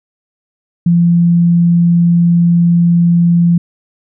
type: tone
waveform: sine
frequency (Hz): 171.5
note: F3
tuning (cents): -31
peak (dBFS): -6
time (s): 0.86-3.58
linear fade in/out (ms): 5
effects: none